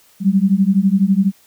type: beating tone pair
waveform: sine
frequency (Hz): 188.4 / 200.4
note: F#3 / G3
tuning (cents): +32 / +38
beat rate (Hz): 12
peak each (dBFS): -14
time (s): 0.2-1.32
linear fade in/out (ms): 50
effects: white hiss -52 dBFS RMS until 1.46 s